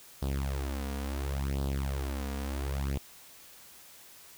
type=tone with flanger; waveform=sawtooth; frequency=68.5 Hz; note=C#2; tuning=20 cents flat; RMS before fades=-33 dBFS; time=0.22-2.98 s; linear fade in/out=5 ms; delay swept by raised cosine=0.22 to 4.22 ms; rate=0.71 Hz; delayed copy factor=+0.9; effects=white hiss -53 dBFS RMS until 4.37 s